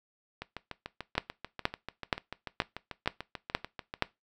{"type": "two click trains", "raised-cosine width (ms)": 0.3, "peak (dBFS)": [-21, -9], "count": [25, 7], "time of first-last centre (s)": [[0.42, 3.939], [1.18, 4.024]], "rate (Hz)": [6.82, 2.11], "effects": ["noise-tail reverb RT60 0.2 s tail -19 dB re dry"]}